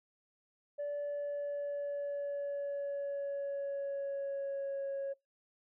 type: tone with pitch glide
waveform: sine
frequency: 579 to 550.9 Hz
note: D5 to C#5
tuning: -25 to -11 cents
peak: -33 dBFS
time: 0.78-5.14 s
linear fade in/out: 20 ms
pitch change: -86 cents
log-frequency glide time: 0.95-4.89 s
effects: noise-tail reverb RT60 0.2 s tail -26 dB re dry + tanh soft clip ceiling -33 dBFS